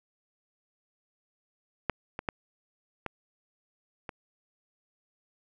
clicks, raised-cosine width 0.5 ms, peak -11 / -19 / -14 / -18 / -22 dBFS, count 5, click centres 1.897 / 2.191 / 2.288 / 3.063 / 4.092 s, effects none

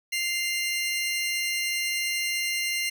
sawtooth tone pair together, 2093 / 2794 Hz, C7 / F7, 0 / 0 cents, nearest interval perfect fourth, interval 500 cents, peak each -24 / -27 dBFS, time 0.12-2.9 s, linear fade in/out 10 ms, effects none

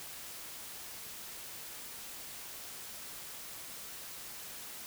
silence, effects white hiss -46 dBFS RMS until 4.86 s

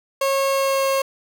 30% pulse tone with pitch glide, 545 to 541.2 Hz, C#5 to C#5, -29 to -42 cents, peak -15 dBFS, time 0.21-1.02 s, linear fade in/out 5 ms, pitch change -13 cents, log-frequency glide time 0.49-0.88 s, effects none

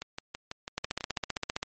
two click trains, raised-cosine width 0.2 ms, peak -19 / -13 dBFS, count 8 / 14, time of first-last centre 0.02-1.173 / 0.78-1.63 s, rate 6.07 / 15.3 Hz, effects MP3 32 kbps

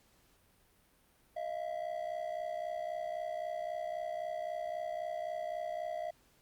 triangle ring-modulated tone, 659.3 Hz, E5, in tune, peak -31 dBFS, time 1.36-6.11 s, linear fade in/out 10 ms, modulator 31.9 Hz, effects pink hiss -68 dBFS RMS until 6.41 s + Opus 48 kbps

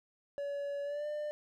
triangle tone with pitch glide, 568 to 597.3 Hz, C#5 to D5, +42 to +29 cents, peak -33 dBFS, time 0.38-1.31 s, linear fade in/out 0 ms, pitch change +87 cents, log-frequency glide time 0.83-1.07 s, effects none

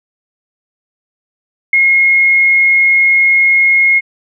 sine tone with ADSR envelope, 2155 Hz, C#7, 49 cents flat, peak -4 dBFS, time 1.73-4.01 s, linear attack 4 ms, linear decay 4 ms, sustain -2 dB, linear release 34 ms, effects none

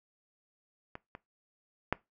clicks, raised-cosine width 0.5 ms, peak -26 / -28 / -12 dBFS, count 3, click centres 0.954 / 1.151 / 1.926 s, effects noise-tail reverb RT60 0.2 s tail -21 dB re dry

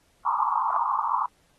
white band-pass noise, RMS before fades -25 dBFS, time 0.25-1.26 s, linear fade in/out 5 ms, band 850 to 1200 Hz, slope 96 dB/octave, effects pink hiss -65 dBFS RMS until 1.58 s + AAC 32 kbps

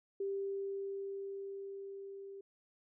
sine tone with level ramp, 393.8 Hz, G4, 8 cents sharp, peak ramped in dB -34 to -46 dBFS, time 0.2-2.41 s, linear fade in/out 5 ms, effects none

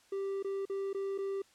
triangle tone with dropouts, 392 Hz, G4, in tune, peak -31 dBFS, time 0.12-1.42 s, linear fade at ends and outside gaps 5 ms, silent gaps 0.427-0.445 / 0.654-0.697 / 0.931-0.946 / 1.179-1.185 s, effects white hiss -65 dBFS RMS until 1.54 s + low-pass 8000 Hz 12 dB/octave

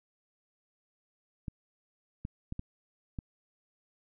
clicks, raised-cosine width 5 ms, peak -24 dBFS, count 5, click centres 1.482 / 2.251 / 2.524 / 2.594 / 3.188 s, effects none

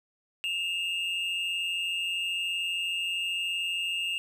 triangle tone pair together, 2637 / 2816 Hz, E7 / F7, 0 / +14 cents, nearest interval minor second, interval 114 cents, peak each -32 / -28 dBFS, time 0.44-4.18 s, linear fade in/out 0 ms, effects none

